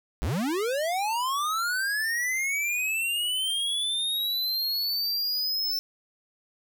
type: linear sweep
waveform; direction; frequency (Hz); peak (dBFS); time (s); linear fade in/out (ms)
square; up; 43.22 to 5330; -26; 0.22-5.79; 0
effects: none